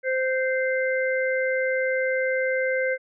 harmonic tone, 520 Hz, C5, 11 cents flat, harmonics 1 / 3 / 4, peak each -23 / -28 / -29 dBFS, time 0.03-2.98 s, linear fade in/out 50 ms, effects none

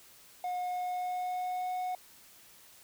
triangle tone with pitch glide, 722 to 732.9 Hz, F#5 to F#5, -43 to -17 cents, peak -30 dBFS, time 0.44-1.95 s, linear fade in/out 2 ms, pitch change +26 cents, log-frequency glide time 0.67-1.72 s, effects white hiss -57 dBFS RMS until 2.83 s

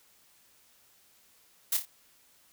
blue noise with echo, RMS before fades -27 dBFS, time 1.72-1.77 s, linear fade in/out 5 ms, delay 28 ms, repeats 3, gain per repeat -7 dB, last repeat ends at 1.854 s, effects white hiss -63 dBFS RMS until 2.52 s

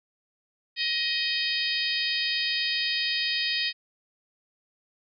harmonic tone with a mistuned harmonic, 628 Hz, D#5, 16 cents sharp, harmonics 3 / 4 / 5 / 6 / 7 / 8, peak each -32 / -32 / -32 / -32 / -32 / -32 dBFS, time 0.76-3.73 s, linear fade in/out 50 ms, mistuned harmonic 8, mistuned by -35 cents, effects none

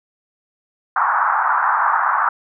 pink band-pass noise, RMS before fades -17 dBFS, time 0.96-2.29 s, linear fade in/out 5 ms, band 840 to 1500 Hz, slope 48 dB/octave, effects none

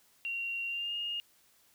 sine tone with pitch glide, 2755 to 2841 Hz, F7 to F7, -24 to +29 cents, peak -33 dBFS, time 0.25-1.2 s, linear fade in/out 0 ms, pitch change +53 cents, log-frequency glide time 0.67-0.95 s, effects white hiss -66 dBFS RMS until 1.74 s

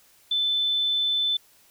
sine tone, 3520 Hz, A7, in tune, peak -21 dBFS, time 0.31-1.37 s, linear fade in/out 5 ms, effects white hiss -58 dBFS RMS until 1.7 s

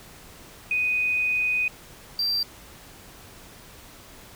sine / triangle tone pair in turn, 2492 / 4704 Hz, D#7 / D8, +2 / +2 cents, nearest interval major seventh, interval 1100 cents, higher second, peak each -21 dBFS, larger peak neither, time 0.71-1.68 / 2.19-2.43 s, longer first, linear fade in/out 2 ms, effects pink hiss -47 dBFS RMS until 4.35 s

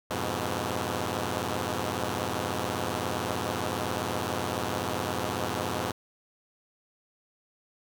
5% pulse chord, F diminished, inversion none, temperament equal, 87.31 / 103.83 / 123.47 Hz, F2 / Ab2 / Cb3, 0 / 0 / 0 cents, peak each -22 dBFS, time 0.1-5.92 s, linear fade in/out 10 ms, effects none

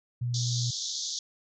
sine tone, 121.4 Hz, B2, 29 cents flat, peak -27 dBFS, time 0.21-0.71 s, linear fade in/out 10 ms
white band-pass noise, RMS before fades -34 dBFS, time 0.34-1.19 s, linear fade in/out 2 ms, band 3400 to 6800 Hz, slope 96 dB/octave
effects none

